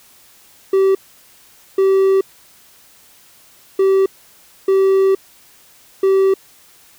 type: tone bursts at uneven times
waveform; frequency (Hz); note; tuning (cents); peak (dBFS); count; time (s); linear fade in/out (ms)
triangle; 385.9; G4; -27; -8; 5; 0.73-0.95 / 1.78-2.21 / 3.79-4.06 / 4.68-5.15 / 6.03-6.34; 5
effects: white hiss -48 dBFS RMS until 6.98 s